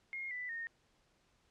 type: tone with pitch steps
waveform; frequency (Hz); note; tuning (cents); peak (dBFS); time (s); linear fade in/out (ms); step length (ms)
sine; 2141 / 1986.1 / 1842.4; C7 / B6 / A#6; +39 / +9 / -21; -39; 0.13-0.67; 0; 180
effects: pink hiss -73 dBFS RMS until 1.5 s + low-pass 7000 Hz 12 dB/octave